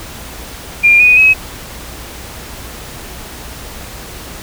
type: tone with pitch steps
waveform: sine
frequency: 2400 / 2476 / 2554 Hz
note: D7 / D#7 / D#7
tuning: +37 / -9 / +45 cents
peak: -4 dBFS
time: 0.83-1.34 s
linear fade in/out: 20 ms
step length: 170 ms
effects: added 60 Hz sine -35 dBFS peak until 4.42 s + pink hiss -30 dBFS RMS until 4.42 s